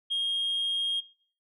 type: tone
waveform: sine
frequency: 3243 Hz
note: G#7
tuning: 42 cents flat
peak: -24 dBFS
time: 0.1-1.01 s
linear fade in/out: 20 ms
effects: noise-tail reverb RT60 0.5 s tail -23 dB re dry + tanh soft clip ceiling -24 dBFS